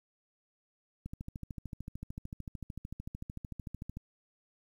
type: click train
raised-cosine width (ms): 5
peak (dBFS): -28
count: 40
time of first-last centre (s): 1.06-3.97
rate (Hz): 13.4
effects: 10-bit